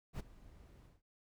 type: noise with ADSR envelope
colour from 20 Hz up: brown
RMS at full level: -38 dBFS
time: 0.13-1.02 s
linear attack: 67 ms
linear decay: 13 ms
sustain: -21 dB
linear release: 170 ms
effects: noise-tail reverb RT60 0.1 s tail -20 dB re dry